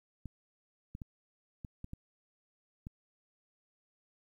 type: clicks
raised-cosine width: 5 ms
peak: -30 dBFS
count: 7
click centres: 0.257 / 0.951 / 1.018 / 1.648 / 1.844 / 1.934 / 2.869 s
effects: 11-bit